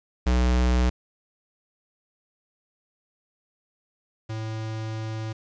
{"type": "tone pair in turn", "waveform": "square", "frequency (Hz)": [61.74, 110.28], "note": ["B1", "A2"], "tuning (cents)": [0, 4], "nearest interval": "minor seventh", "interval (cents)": 1004, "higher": "second", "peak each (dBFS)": [-19, -30], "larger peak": "first", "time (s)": [[0.26, 0.9], [4.29, 5.33]], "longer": "second", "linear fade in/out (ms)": 10, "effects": ["resampled to 16000 Hz", "9-bit"]}